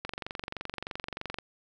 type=click train; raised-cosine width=0.3 ms; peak=-19 dBFS; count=32; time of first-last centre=0.05-1.386 s; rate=23.2 Hz; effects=none